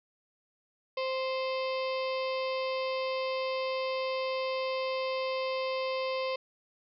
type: harmonic tone with a mistuned harmonic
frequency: 523.3 Hz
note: C5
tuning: in tune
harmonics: 1 / 2 / 4 / 5 / 6 / 7 / 8 / 9 / 10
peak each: -31 / -37 / -43 / -42 / -46 / -49 / -50 / -46 / -52 dBFS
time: 0.97-6.36 s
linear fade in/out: 5 ms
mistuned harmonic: 6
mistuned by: -16 cents
effects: none